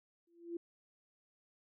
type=tone with exponential growth; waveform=sine; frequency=340.8 Hz; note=F4; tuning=42 cents flat; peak=-35 dBFS; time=0.27-0.57 s; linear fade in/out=5 ms; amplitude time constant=65 ms; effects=none